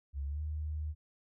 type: tone with pitch glide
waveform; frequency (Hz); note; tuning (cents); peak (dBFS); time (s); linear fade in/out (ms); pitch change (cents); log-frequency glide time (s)
sine; 69.7 to 76.45; C#2 to D#2; +10 to -30; -34; 0.13-0.95; 50; +160; 0.26-0.41
effects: none